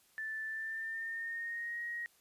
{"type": "tone with pitch glide", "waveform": "sine", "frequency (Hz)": [1760, 1886.3], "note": ["A6", "A#6"], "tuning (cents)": [0, 20], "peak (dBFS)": -37, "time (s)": [0.18, 2.06], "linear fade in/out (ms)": 0, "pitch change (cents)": 120, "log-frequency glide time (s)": [0.46, 1.81], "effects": ["white hiss -68 dBFS RMS until 2.2 s", "resampled to 32000 Hz"]}